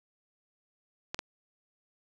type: clicks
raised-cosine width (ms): 0.2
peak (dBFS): -16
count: 2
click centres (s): 1.145 / 1.191
effects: none